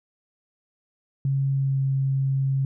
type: tone with pitch glide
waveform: sine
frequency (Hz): 136.7 to 135.29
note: C#3 to C#3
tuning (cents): -24 to -42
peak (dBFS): -20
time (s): 1.25-2.65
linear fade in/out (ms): 2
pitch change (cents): -18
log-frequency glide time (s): 1.52-1.8
effects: none